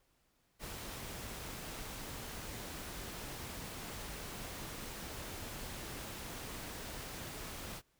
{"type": "noise", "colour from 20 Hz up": "pink", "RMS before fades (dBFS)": -45, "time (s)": [0.59, 7.82], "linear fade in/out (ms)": 50, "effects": ["pink hiss -75 dBFS RMS until 7.99 s"]}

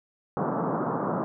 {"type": "band-pass noise", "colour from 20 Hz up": "pink", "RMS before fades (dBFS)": -28, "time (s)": [0.37, 1.24], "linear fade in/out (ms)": 0, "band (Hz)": [140, 1300], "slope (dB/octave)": 48, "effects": []}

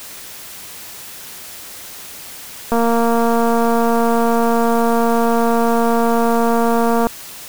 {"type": "click train", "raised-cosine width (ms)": 1, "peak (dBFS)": -4, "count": 1010, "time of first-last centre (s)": [2.72, 7.069], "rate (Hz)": 232, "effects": ["white hiss -34 dBFS RMS until 7.48 s"]}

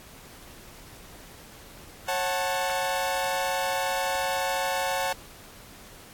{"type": "chord", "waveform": "sawtooth", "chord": "F# minor", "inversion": "second", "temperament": "equal with one note detuned", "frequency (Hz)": [546.4, 740, 880], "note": ["C#5", "F#5", "A5"], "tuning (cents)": [-25, 0, 0], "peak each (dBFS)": -26, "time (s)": [2.08, 5.13], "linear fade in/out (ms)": 5, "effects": ["pink hiss -48 dBFS RMS until 6.13 s", "AAC 64 kbps"]}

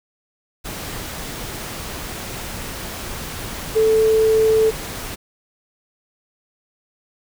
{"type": "tone in noise", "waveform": "sine", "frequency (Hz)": 440, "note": "A4", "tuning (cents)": 0, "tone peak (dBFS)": -12, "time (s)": [3.75, 4.71], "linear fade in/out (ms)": 20, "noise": "pink", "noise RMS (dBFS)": -30, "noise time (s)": [0.64, 5.16], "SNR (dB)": 15, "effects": []}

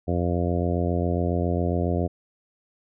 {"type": "harmonic tone", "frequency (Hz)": 87.3, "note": "F2", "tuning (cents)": 0, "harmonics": [1, 2, 3, 4, 5, 6, 7, 8], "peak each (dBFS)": [-25, -28, -30, -31, -32, -33, -33, -34], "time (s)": [0.07, 2.08], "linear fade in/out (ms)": 20, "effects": []}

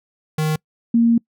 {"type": "tone pair in turn", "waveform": ["square", "sine"], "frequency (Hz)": [155.2, 232.5], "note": ["D#3", "A#3"], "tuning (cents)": [-4, -4], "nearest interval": "perfect fifth", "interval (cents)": 700, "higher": "second", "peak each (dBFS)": [-18, -11], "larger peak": "second", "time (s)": [[0.38, 0.56], [0.94, 1.18]], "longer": "second", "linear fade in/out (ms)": 5, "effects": ["noise-tail reverb RT60 0.1 s tail -26 dB re dry"]}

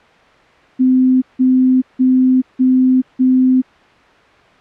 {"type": "tone bursts", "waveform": "sine", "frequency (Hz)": 257.2, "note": "C4", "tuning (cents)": -30, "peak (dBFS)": -8, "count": 5, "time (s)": [0.79, 3.62], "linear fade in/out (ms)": 20, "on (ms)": 430, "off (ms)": 170, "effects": ["white hiss -46 dBFS RMS until 4.6 s", "low-pass 2000 Hz 12 dB/octave"]}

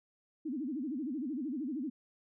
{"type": "tone with vibrato", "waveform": "sine", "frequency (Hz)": 277.2, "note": "C#4", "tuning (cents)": 0, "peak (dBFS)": -34, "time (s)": [0.45, 1.9], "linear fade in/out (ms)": 10, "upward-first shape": "sine", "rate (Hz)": 13, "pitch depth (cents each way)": 260, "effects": []}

